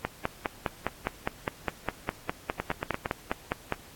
two click trains, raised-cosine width 0.5 ms, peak -11 / -13 dBFS, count 19 / 5, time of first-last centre 0.05-3.723 / 2.6-3.059 s, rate 4.9 / 8.72 Hz, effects pink hiss -51 dBFS RMS until 3.95 s + AAC 64 kbps

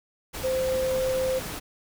sine tone in noise, 520 Hz, C5, 11 cents flat, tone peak -23 dBFS, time 0.43-1.4 s, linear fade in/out 20 ms, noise pink, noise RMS -35 dBFS, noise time 0.33-1.6 s, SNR +9 dB, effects none

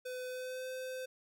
square tone with pitch glide, 505 to 514.7 Hz, B4 to C5, +39 to -29 cents, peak -40 dBFS, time 0.05-1.06 s, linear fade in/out 10 ms, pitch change +32 cents, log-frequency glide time 0.27-0.67 s, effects none

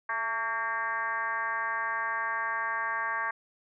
sine tone with frequency modulation, 1366 Hz, F6, 39 cents flat, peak -28 dBFS, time 0.09-3.31 s, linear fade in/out 5 ms, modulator 233 Hz, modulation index 2.2, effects none

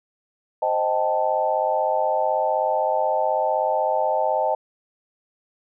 sine chord, A half-diminished seventh, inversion first, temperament equal, 523.3 / 622.3 / 784 / 880 Hz, C5 / Eb5 / G5 / A5, 0 / 0 / 0 / 0 cents, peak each -26 / -23 / -25 / -24 dBFS, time 0.62-4.55 s, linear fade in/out 5 ms, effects none

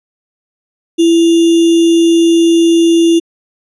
sine tone with sample-and-hold, 334 Hz, E4, 23 cents sharp, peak -5 dBFS, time 0.98-3.2 s, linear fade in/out 20 ms, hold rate 3150 Hz, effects resampled to 22050 Hz

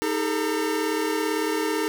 square tone cluster, 314.2 / 406.7 / 444.5 / 904 / 1815 Hz, D#4 / G#4 / A4 / A5 / A#6, +17 / -36 / +18 / +47 / -47 cents, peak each -28 / -30 / -29 / -34 / -36 dBFS, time 0.02-1.88 s, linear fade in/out 0 ms, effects none

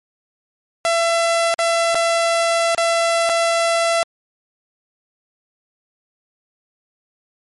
sawtooth tone with dropouts, 672 Hz, E5, 33 cents sharp, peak -11 dBFS, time 0.85-4.03 s, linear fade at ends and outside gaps 0 ms, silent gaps 1.541-1.59 / 1.946-1.953 / 2.748-2.779 / 3.292-3.296 s, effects MP3 48 kbps

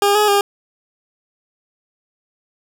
20% pulse tone with pitch steps, 404.8 / 420.5 / 403.8 Hz, G#4 / G#4 / G#4, -44 / +22 / -49 cents, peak -7 dBFS, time 0.02-0.41 s, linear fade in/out 2 ms, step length 130 ms, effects none

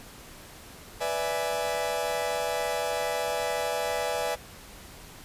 40% pulse chord, E dominant seventh, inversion second, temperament equal, 493.9 / 587.3 / 659.3 / 830.6 Hz, B4 / D5 / E5 / G#5, 0 / 0 / 0 / 0 cents, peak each -32 dBFS, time 1-4.36 s, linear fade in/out 20 ms, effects pink hiss -47 dBFS RMS until 5.24 s + resampled to 32000 Hz

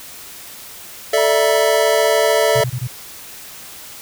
square chord, A suspended fourth, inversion none, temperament just, 440 / 586.7 / 660 Hz, A4 / D5 / E5, 0 / -2 / +2 cents, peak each -18 dBFS, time 1.13-2.64 s, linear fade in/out 5 ms
sine tone with tremolo, 959 Hz, A#5, 49 cents sharp, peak -21 dBFS, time 1.17-2.64 s, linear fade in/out 10 ms, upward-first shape triangle, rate 16 Hz, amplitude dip 60%
sine tone bursts, 125 Hz, B2, 21 cents sharp, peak -19 dBFS, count 4, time 2.55-2.875 s, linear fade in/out 10 ms, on 64 ms, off 23 ms
effects white hiss -36 dBFS RMS until 4.01 s

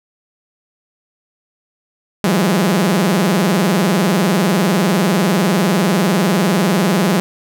sawtooth tone with vibrato, 186.3 Hz, F#3, 12 cents sharp, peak -8 dBFS, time 2.24-7.2 s, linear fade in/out 0 ms, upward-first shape sine, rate 20 Hz, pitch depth 230 cents each way, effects none

